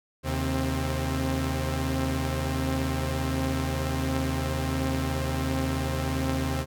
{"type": "tone cluster", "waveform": "sawtooth", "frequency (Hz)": [77.9, 132.8, 264.2], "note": ["D#2", "C3", "C4"], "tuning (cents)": [3, 26, 17], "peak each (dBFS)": [-25, -27, -27], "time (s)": [0.23, 6.66], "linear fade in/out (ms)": 50, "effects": []}